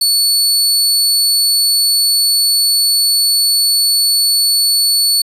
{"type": "tone", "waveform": "sawtooth", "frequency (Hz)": 4440, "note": "C#8", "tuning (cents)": 2, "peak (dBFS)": -7, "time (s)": [0.01, 5.22], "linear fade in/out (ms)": 5, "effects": ["resampled to 32000 Hz"]}